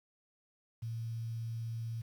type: tone with quantisation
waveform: sine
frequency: 114.5 Hz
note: A#2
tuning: 31 cents flat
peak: -36 dBFS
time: 0.82-2.02 s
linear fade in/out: 10 ms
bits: 10
effects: none